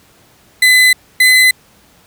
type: tone pair in turn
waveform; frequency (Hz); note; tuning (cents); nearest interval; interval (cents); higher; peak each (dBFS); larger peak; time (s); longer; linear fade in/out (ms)
35% pulse; 2015 / 2024; B6 / B6; +34 / +42; unison; 8; second; -4; neither; 0.62-0.93 / 1.2-1.51; neither; 5
effects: pink hiss -48 dBFS RMS until 2.06 s + high-pass 60 Hz 12 dB/octave